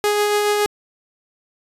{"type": "tone with tremolo", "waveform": "sawtooth", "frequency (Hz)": 415.3, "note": "G#4", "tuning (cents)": 0, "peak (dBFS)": -11, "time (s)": [0.04, 0.66], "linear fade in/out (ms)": 0, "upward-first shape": "sine", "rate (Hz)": 7.1, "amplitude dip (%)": 25, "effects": ["resampled to 32000 Hz"]}